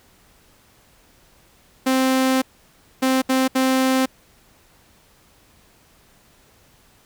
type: tone bursts at uneven times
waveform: sawtooth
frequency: 261.6 Hz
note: C4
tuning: in tune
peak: -12 dBFS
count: 4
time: 1.86-2.42 / 3.02-3.22 / 3.29-3.48 / 3.55-4.06 s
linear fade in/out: 10 ms
effects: pink hiss -55 dBFS RMS until 7.05 s